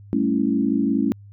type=chord; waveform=sine; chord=A dominant seventh; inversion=third; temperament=equal with one note detuned; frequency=196 / 221.4 / 277.2 / 329.6 Hz; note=G3 / A3 / C#4 / E4; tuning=0 / +11 / 0 / 0 cents; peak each=-26 / -22 / -21 / -26 dBFS; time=0.13-1.12 s; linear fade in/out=0 ms; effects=added 101 Hz sine -41 dBFS peak until 1.32 s